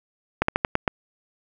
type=slowing click train; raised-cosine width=0.5 ms; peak=-4 dBFS; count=6; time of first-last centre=0.42-0.878 s; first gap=64 ms; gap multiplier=1.18; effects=none

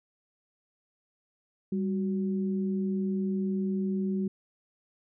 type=tone pair together; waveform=sine; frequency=196 / 370 Hz; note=G3 / F#4; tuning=0 / 0 cents; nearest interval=major seventh; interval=1100 cents; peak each=-27 / -35 dBFS; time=1.72-4.28 s; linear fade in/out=5 ms; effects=none

